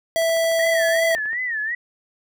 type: tone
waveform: square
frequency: 659 Hz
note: E5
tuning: 1 cent flat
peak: -18 dBFS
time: 0.16-1.15 s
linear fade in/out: 0 ms
type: click train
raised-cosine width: 0.5 ms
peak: -27 dBFS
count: 16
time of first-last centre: 0.22-1.331 s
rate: 13.5 Hz
type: tone with vibrato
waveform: sine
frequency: 1856 Hz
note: A#6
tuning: 8 cents flat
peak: -22 dBFS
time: 0.59-1.75 s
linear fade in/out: 5 ms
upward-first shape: sine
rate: 2.7 Hz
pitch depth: 150 cents each way
effects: none